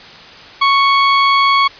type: tone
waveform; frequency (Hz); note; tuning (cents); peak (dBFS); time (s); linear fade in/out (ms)
sawtooth; 1108.7; C#6; 0; -5; 0.61-1.68; 10
effects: white hiss -36 dBFS RMS until 1.79 s + resampled to 11025 Hz